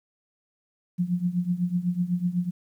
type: tone with tremolo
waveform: sine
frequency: 177.4 Hz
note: F3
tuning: 27 cents sharp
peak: -19 dBFS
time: 0.98-2.51 s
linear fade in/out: 20 ms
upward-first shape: triangle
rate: 8 Hz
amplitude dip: 90%
effects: 10-bit